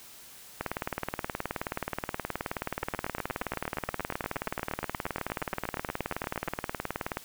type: two click trains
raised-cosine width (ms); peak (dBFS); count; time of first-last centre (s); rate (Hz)
0.5; -15 / -17; 125 / 32; 0.61-7.171 / 2.83-6.477; 18.9 / 8.5
effects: white hiss -50 dBFS RMS until 7.24 s